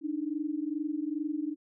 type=tone pair together; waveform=sine; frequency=291.3 / 313.7 Hz; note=D4 / D#4; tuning=-14 / +14 cents; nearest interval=minor second; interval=128 cents; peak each=-33 / -33 dBFS; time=0.01-1.56 s; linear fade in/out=50 ms; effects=none